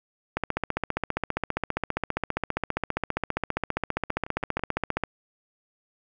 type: two click trains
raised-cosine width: 0.5 ms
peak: -10 / -24 dBFS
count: 71 / 4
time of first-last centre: 0.37-5.037 / 4.1-4.594 s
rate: 15 / 6.07 Hz
effects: none